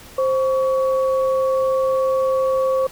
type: tone pair together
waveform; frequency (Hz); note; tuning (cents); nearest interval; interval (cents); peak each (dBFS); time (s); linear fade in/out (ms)
sine; 526 / 1124.9; C5 / C#6; +9 / +25; octave + minor second; 1316; -16 / -25; 0.18-2.87; 5
effects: pink hiss -42 dBFS RMS until 2.91 s